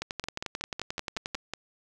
two click trains, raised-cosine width 0.2 ms, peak -15 / -16 dBFS, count 16 / 8, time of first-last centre 0.02-1.347 / 0.24-1.536 s, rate 11.3 / 5.4 Hz, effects none

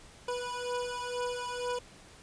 25% pulse beating tone pair, 490 / 492.1 Hz, B4 / B4, -14 / -6 cents, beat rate 2.1 Hz, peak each -32 / -33 dBFS, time 0.28-1.79 s, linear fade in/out 5 ms, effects pink hiss -54 dBFS RMS until 2.22 s + resampled to 22050 Hz

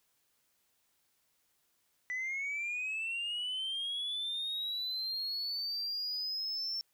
sine linear sweep, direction up, 1975.5 to 5430 Hz, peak -32 dBFS, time 2.1-6.81 s, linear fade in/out 0 ms, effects tanh soft clip ceiling -32 dBFS + white hiss -75 dBFS RMS until 6.93 s

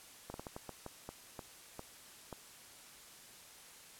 slowing click train, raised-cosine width 1 ms, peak -29 dBFS, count 11, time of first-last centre 0.3-2.327 s, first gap 41 ms, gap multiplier 1.33, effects white hiss -56 dBFS RMS until 3.99 s + low-pass 12000 Hz 12 dB/octave

